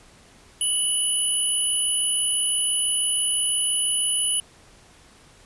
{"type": "tone pair together", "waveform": "sine", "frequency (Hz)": [2960, 9933], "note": ["F#7", "D#9"], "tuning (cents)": [0, -4], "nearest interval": "octave + major sixth", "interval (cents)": 2096, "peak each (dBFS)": [-25, -21], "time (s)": [0.61, 4.4], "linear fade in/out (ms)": 2, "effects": ["pink hiss -52 dBFS RMS until 5.45 s", "resampled to 24000 Hz"]}